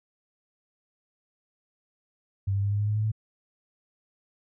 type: tone with pitch steps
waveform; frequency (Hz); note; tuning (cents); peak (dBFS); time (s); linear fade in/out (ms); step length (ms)
sine; 98 / 99.48 / 100.99 / 102.52 / 104.07 / 105.64 / 107.24 / 108.86; G2 / G2 / G#2 / G#2 / G#2 / G#2 / A2 / A2; 0 / +26 / -48 / -22 / +4 / +30 / -44 / -18; -23; 2.47-3.118; 10; 81
effects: none